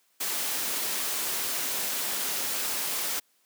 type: noise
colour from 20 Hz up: white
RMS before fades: -30 dBFS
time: 0.2-3.2 s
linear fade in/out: 10 ms
effects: white hiss -68 dBFS RMS until 3.45 s + high-pass 200 Hz 12 dB/octave